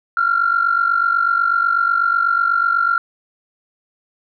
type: tone pair together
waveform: sine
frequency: 1365 / 1413.1 Hz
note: F6 / F6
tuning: -40 / +20 cents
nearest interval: minor second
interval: 60 cents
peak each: -15 / -17 dBFS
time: 0.17-2.98 s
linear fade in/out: 2 ms
effects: tanh soft clip ceiling -6 dBFS